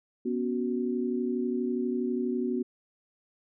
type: chord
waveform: sine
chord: B suspended second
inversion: none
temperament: equal with one note detuned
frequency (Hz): 245 / 277.2 / 370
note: B3 / C#4 / F#4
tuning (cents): -14 / 0 / 0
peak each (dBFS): -29 / -35 / -31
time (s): 0.25-2.63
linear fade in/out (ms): 10
effects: none